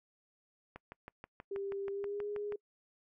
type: click train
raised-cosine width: 0.5 ms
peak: -31 dBFS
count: 12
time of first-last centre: 0.76-2.523 s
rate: 6.24 Hz
type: tone with pitch glide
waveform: sine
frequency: 395.9 to 413.4 Hz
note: G4 to G#4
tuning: +17 to -8 cents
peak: -36 dBFS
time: 1.51-2.56 s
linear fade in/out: 5 ms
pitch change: +75 cents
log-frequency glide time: 1.9-2.27 s
effects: noise-tail reverb RT60 0.1 s tail -26 dB re dry